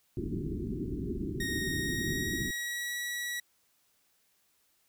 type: low-pass noise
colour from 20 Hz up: white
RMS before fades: -35 dBFS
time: 0.17-2.51 s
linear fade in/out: 2 ms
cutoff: 390 Hz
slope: 96 dB/octave
type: tone with pitch glide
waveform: sawtooth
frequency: 1864.7 to 1930.5 Hz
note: A#6 to B6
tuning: 0 to -40 cents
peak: -30 dBFS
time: 1.4-3.4 s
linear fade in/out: 5 ms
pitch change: +60 cents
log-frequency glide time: 1.78-2.94 s
effects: white hiss -71 dBFS RMS until 4.88 s